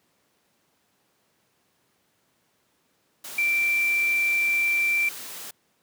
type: tone in noise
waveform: sine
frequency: 2349 Hz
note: D7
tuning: in tune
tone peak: -20 dBFS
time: 3.38-5.09 s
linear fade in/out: 5 ms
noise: white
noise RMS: -38 dBFS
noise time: 3.24-5.51 s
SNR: +15 dB
effects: pink hiss -68 dBFS RMS until 5.82 s + high-pass 150 Hz 12 dB/octave